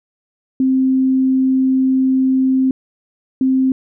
sine tone pair in turn, 262.2 / 262.2 Hz, C4 / C4, +4 / +4 cents, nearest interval unison, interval 0 cents, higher neither, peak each -11 dBFS, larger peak neither, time 0.6-2.71 / 3.41-3.72 s, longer first, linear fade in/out 2 ms, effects none

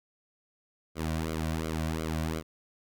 sawtooth tone with flanger, 79.8 Hz, D#2, 44 cents sharp, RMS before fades -32 dBFS, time 0.95-2.43 s, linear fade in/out 50 ms, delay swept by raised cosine 1.1 to 2.4 ms, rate 2.8 Hz, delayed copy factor -0.9, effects none

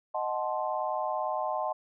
sine chord, D# diminished seventh, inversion none, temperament equal with one note detuned, 622.3 / 740 / 870.9 / 1046.5 Hz, D#5 / F#5 / A5 / C6, 0 / 0 / -18 / 0 cents, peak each -33 / -34 / -34 / -35 dBFS, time 0.14-1.73 s, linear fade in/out 10 ms, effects none

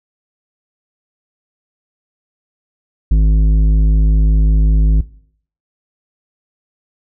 sine tone with tanh clipping, 52.6 Hz, G#1, 23 cents sharp, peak -9 dBFS, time 3.11-5.01 s, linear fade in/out 5 ms, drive 10 dB, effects noise-tail reverb RT60 0.6 s tail -20 dB re dry

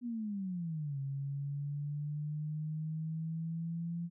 sine exponential two-way sweep, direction down then up, 246.9 to 136.7 to 171.5 Hz, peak -35 dBFS, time 0.01-4.1 s, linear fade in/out 50 ms, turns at 0.99 s, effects none

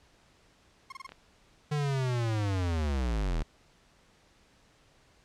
30% pulse tone bursts, 1072 Hz, C6, 42 cents sharp, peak -37 dBFS, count 4, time 0.9-1.067 s, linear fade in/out 5 ms, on 23 ms, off 25 ms
clicks, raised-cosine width 0.3 ms, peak -30 dBFS, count 2, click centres 1.092 / 1.12 s
square linear sweep, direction down, 151.3 to 36.36 Hz, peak -28 dBFS, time 1.71-3.43 s, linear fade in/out 10 ms
effects pink hiss -63 dBFS RMS until 5.24 s + low-pass 7000 Hz 12 dB/octave

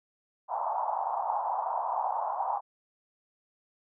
pink band-pass noise, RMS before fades -31 dBFS, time 0.48-2.61 s, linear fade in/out 50 ms, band 740 to 970 Hz, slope 48 dB/octave, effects none

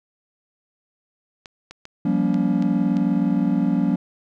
clicks, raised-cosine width 0.2 ms, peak -21 dBFS, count 6, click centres 1.458 / 1.71 / 1.854 / 2.343 / 2.624 / 2.969 s
triangle chord, G half-diminished seventh, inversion third, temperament just, 176.4 / 196 / 235.2 / 282.2 Hz, F3 / G3 / Bb3 / Db4, +18 / 0 / +16 / +31 cents, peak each -21 dBFS, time 2.05-3.96 s, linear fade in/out 5 ms
effects none

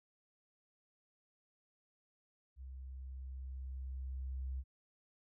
sine tone with level ramp, 65.41 Hz, C2, in tune, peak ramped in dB -46 to -37 dBFS, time 2.56-4.64 s, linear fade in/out 50 ms, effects none

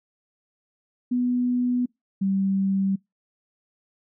sine tone pair in turn, 246.9 / 194.03 Hz, B3 / G3, 0 / -17 cents, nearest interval major third, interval 417 cents, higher first, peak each -20 dBFS, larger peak neither, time 1.11-1.86 / 2.21-2.96 s, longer neither, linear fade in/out 10 ms, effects noise-tail reverb RT60 0.2 s tail -26 dB re dry

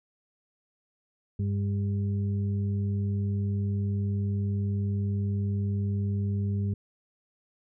harmonic tone, 100 Hz, G2, 35 cents sharp, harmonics 1 / 2 / 4, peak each -26 / -32 / -43 dBFS, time 1.39-6.74 s, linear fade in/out 5 ms, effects none

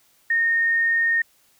sine tone, 1841 Hz, A#6, 22 cents flat, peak -17 dBFS, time 0.3-1.22 s, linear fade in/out 5 ms, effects white hiss -60 dBFS RMS until 1.59 s

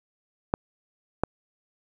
clicks, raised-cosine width 1 ms, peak -8 dBFS, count 2, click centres 0.539 / 1.236 s, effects 8-bit

